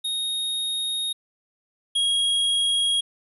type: tone pair in turn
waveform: square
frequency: 3729 / 3288 Hz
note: A#7 / G#7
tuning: 0 / -18 cents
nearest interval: major second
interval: 218 cents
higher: first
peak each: -25 / -20 dBFS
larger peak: second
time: 0.04-1.13 / 1.95-3.01 s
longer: first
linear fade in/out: 10 ms
effects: resampled to 32000 Hz + 10-bit